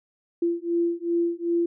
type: beating tone pair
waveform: sine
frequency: 340 / 342.6 Hz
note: F4 / F4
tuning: -46 / -33 cents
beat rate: 2.6 Hz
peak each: -25 dBFS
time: 0.42-1.66 s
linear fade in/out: 5 ms
effects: none